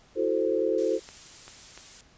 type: chord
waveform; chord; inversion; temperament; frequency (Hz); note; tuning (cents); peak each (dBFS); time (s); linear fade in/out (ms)
sine; F# half-diminished seventh; third; equal; 329.6 / 370 / 440 / 523.3; E4 / F#4 / A4 / C5; 0 / 0 / 0 / 0; -30 / -29 / -27 / -28; 0.15-1; 50
type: noise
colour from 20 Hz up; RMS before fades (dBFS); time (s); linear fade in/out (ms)
blue; -43; 0.78-2.01; 2
type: clicks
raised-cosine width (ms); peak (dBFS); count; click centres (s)
0.3; -28; 3; 1.089 / 1.48 / 1.776
effects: pink hiss -58 dBFS RMS until 2.17 s + resampled to 16000 Hz